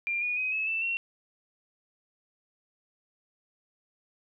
sine tone with pitch steps, 2388 / 2452 / 2518 / 2586 / 2656 / 2727 Hz, D7 / D#7 / D#7 / E7 / E7 / F7, +28 / -26 / +20 / -34 / +12 / -42 cents, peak -27 dBFS, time 0.07-0.97 s, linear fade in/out 0 ms, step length 150 ms, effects none

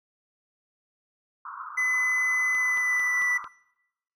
pink band-pass noise, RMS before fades -39 dBFS, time 1.45-3.48 s, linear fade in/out 5 ms, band 1000 to 1400 Hz, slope 96 dB/octave
triangle tone with pitch glide, 2014 to 1974.8 Hz, B6 to B6, +33 to -1 cents, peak -21 dBFS, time 1.77-3.38 s, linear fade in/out 10 ms, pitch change -34 cents, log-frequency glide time 2.54-3.24 s
click train, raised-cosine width 0.3 ms, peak -28 dBFS, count 5, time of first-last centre 2.55-3.443 s, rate 4.48 Hz
effects noise-tail reverb RT60 0.9 s tail -22 dB re dry

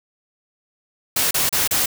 white noise bursts, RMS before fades -19 dBFS, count 4, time 1.16-1.859 s, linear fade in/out 5 ms, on 150 ms, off 33 ms, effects none

